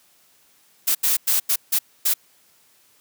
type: noise bursts at uneven times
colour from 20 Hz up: blue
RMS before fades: -19 dBFS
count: 6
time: 0.87-0.95 / 1.03-1.17 / 1.27-1.4 / 1.49-1.56 / 1.72-1.79 / 2.05-2.14 s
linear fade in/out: 10 ms
effects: white hiss -58 dBFS RMS until 3 s + high-pass 80 Hz 12 dB/octave